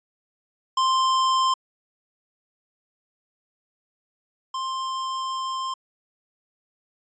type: tone pair in turn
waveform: square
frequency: 1046.5 / 1051 Hz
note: C6 / C6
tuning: 0 / +7 cents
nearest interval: unison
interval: 7 cents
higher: second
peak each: -19 / -27 dBFS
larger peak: first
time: 0.77-1.54 / 4.54-5.74 s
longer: second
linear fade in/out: 5 ms
effects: resampled to 16000 Hz